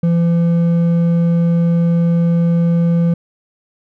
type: tone with hard clipping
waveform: sine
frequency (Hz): 169.5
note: E3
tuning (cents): +49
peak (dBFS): -12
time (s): 0.03-3.14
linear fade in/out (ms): 5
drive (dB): 5
effects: none